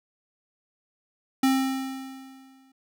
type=tone with exponential decay; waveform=square; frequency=265.4 Hz; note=C4; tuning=25 cents sharp; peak=-18 dBFS; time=1.43-2.72 s; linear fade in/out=5 ms; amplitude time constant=280 ms; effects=none